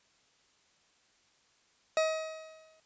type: tone with exponential decay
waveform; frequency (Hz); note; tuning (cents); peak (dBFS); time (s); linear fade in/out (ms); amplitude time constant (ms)
40% pulse; 634; D#5; +32; -23; 1.97-2.8; 1; 180
effects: white hiss -68 dBFS RMS until 2.85 s + resampled to 16000 Hz